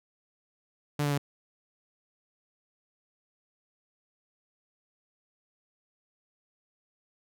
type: tone with pitch steps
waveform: sawtooth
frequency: 146.83 / 144.56 / 142.32 Hz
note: D3 / D3 / C#3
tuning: 0 / -27 / +46 cents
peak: -22 dBFS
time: 0.99-1.179 s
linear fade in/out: 5 ms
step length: 63 ms
effects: none